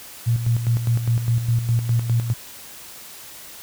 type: tone with tremolo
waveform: sine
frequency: 117.2 Hz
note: A#2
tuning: 10 cents sharp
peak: -15 dBFS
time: 0.26-2.34 s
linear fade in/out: 20 ms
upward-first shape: square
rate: 4.9 Hz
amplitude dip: 60%
effects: white hiss -40 dBFS RMS until 3.62 s

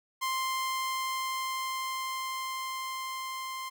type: tone with level ramp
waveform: sawtooth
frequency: 1048 Hz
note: C6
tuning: 2 cents sharp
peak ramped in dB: -25 to -32 dBFS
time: 0.21-3.7 s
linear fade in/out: 20 ms
effects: none

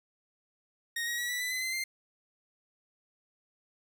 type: tone with pitch steps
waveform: sawtooth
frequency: 1864.7 / 1896.2 / 1928.2 / 1960.8 / 1993.9 / 2028 / 2062 / 2097 Hz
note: A#6 / A#6 / B6 / B6 / B6 / B6 / C7 / C7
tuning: 0 / +29 / -42 / -13 / +16 / +45 / -26 / +3 cents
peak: -28 dBFS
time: 0.96-1.84 s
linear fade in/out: 5 ms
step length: 110 ms
effects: none

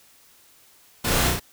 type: noise with echo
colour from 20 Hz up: pink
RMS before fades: -24 dBFS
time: 1.04-1.3 s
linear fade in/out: 10 ms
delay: 33 ms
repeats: 3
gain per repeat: -2 dB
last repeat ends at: 1.399 s
effects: white hiss -55 dBFS RMS until 1.52 s

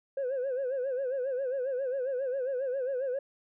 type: tone with vibrato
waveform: sine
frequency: 523 Hz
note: C5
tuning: 1 cent flat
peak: -27 dBFS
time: 0.17-3.19 s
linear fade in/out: 5 ms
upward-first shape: sine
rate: 7.4 Hz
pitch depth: 110 cents each way
effects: tanh soft clip ceiling -27 dBFS

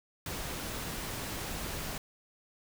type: noise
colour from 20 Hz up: pink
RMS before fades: -38 dBFS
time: 0.26-1.98 s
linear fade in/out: 2 ms
effects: none

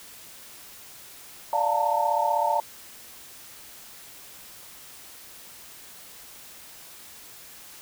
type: chord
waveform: sine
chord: Bb major seventh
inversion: first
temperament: equal with one note detuned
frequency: 587.3 / 698.5 / 880 / 915.8 Hz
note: D5 / F5 / A5 / Bb5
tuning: 0 / 0 / 0 / -31 cents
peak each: -28 / -28 / -26 / -25 dBFS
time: 1.53-2.6 s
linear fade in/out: 2 ms
effects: white hiss -46 dBFS RMS until 7.81 s

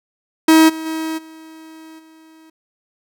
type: tone with level steps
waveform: 45% pulse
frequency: 319.2 Hz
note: D#4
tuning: 44 cents sharp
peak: -7 / -25 / -21 / -37 / -44 dBFS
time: 0.48-2.5 s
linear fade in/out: 5 ms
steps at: 0.68 / 0.85 / 1.17 / 1.98 s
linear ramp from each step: 20 ms
effects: none

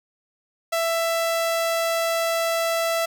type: tone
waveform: sawtooth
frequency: 664 Hz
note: E5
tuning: 12 cents sharp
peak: -17 dBFS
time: 0.72-3.06 s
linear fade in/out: 10 ms
effects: none

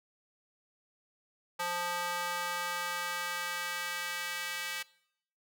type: tone with high-pass filter sweep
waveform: square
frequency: 175.5 Hz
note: F3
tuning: 9 cents sharp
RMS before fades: -36 dBFS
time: 1.59-4.83 s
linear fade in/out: 10 ms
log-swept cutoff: 890 to 2000 Hz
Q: 1.4
effects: noise-tail reverb RT60 0.7 s tail -22 dB re dry

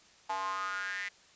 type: tone with high-pass filter sweep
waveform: square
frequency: 95.4 Hz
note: G2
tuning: 47 cents flat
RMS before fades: -36 dBFS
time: 0.29-1.09 s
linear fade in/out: 10 ms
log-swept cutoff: 860 to 2000 Hz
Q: 7.3
effects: white hiss -60 dBFS RMS until 1.35 s + resampled to 16000 Hz

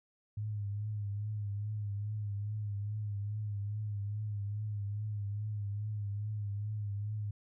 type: tone with vibrato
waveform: sine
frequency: 103.83 Hz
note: G#2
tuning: in tune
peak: -34 dBFS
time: 0.37-7.31 s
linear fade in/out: 5 ms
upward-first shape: triangle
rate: 2.4 Hz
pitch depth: 64 cents each way
effects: none

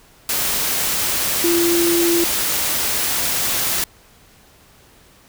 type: tone in noise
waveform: sine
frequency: 341.4 Hz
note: F4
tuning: 39 cents flat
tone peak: -15 dBFS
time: 1.44-2.24 s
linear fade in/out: 2 ms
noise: white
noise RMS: -20 dBFS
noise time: 0.29-3.84 s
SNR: +2 dB
effects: pink hiss -50 dBFS RMS until 5.28 s

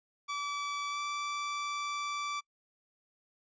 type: tone with pitch glide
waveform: sawtooth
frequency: 1152 to 1163.4 Hz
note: D6 to D6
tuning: -34 to -17 cents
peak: -30 dBFS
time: 0.28-2.41 s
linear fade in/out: 20 ms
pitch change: +17 cents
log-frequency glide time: 0.89-0.99 s
effects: noise-tail reverb RT60 0.1 s tail -26 dB re dry + resampled to 16000 Hz

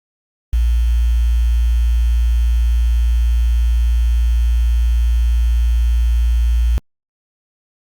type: tone with quantisation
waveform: sine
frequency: 58.27 Hz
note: A#1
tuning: in tune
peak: -11 dBFS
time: 0.53-6.78 s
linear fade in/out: 0 ms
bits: 6
effects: Opus 48 kbps

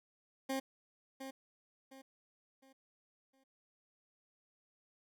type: tone with echo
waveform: 20% pulse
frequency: 267.2 Hz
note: C4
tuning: 36 cents sharp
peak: -30 dBFS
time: 0.49-0.6 s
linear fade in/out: 10 ms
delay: 710 ms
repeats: 4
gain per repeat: -9 dB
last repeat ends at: 3.44 s
effects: none

